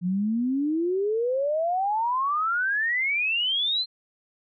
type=exponential sweep; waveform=sine; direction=up; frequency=172.8 to 4186 Hz; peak=-22 dBFS; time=0.01-3.86 s; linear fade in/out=50 ms; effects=none